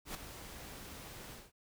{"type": "noise with ADSR envelope", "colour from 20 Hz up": "pink", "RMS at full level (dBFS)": -40, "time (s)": [0.05, 1.52], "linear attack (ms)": 97, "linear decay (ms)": 6, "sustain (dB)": -9, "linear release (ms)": 200, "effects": []}